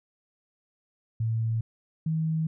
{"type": "tone pair in turn", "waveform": "sine", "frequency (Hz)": [112.8, 159.52], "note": ["A2", "D#3"], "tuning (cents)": [44, 43], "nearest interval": "tritone", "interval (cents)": 599, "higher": "second", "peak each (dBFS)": -24, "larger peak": "neither", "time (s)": [[1.2, 1.61], [2.06, 2.47]], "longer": "neither", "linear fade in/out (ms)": 5, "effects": []}